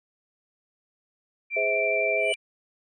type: tone with vibrato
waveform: sine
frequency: 2349 Hz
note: D7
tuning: in tune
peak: -25 dBFS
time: 1.5-2.36 s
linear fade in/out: 50 ms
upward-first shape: square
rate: 12 Hz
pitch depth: 9 cents each way
type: chord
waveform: sine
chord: Ab augmented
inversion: none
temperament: just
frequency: 415.3 / 519.1 / 648.9 Hz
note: Ab4 / C5 / E5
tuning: 0 / -14 / -27 cents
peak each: -30 / -30 / -26 dBFS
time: 1.56-2.33 s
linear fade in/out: 10 ms
type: tone with exponential growth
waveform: square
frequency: 2960 Hz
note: F#7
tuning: in tune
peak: -25 dBFS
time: 2.17-2.34 s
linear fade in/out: 0 ms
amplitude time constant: 36 ms
effects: resampled to 24000 Hz